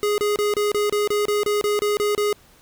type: tone bursts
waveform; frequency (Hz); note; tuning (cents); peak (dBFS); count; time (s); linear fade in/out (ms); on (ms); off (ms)
square; 415.3; G#4; 0; -19; 13; 0.03-2.328; 0; 150; 29
effects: pink hiss -53 dBFS RMS until 2.61 s